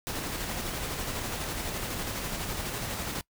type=noise with tremolo; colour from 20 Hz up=pink; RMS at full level=-33 dBFS; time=0.07-3.21 s; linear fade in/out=0 ms; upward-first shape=square; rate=12 Hz; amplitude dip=25%; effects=noise-tail reverb RT60 0.1 s tail -23 dB re dry